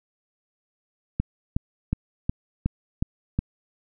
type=click train; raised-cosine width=5 ms; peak=-10 dBFS; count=7; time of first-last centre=1.2-3.39 s; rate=2.74 Hz; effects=none